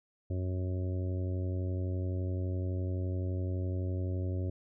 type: harmonic tone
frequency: 91.8 Hz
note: F#2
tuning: 13 cents flat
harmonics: 1 / 2 / 3 / 4 / 5 / 6 / 7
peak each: -31 / -45 / -42 / -43 / -52 / -47 / -52 dBFS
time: 0.3-4.5 s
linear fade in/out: 5 ms
effects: none